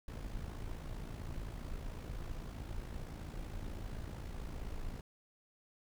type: noise with amplitude modulation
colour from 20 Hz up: brown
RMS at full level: -40 dBFS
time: 0.08-5.01 s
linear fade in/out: 2 ms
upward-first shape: sine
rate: 55.6 Hz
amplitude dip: 60%
effects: none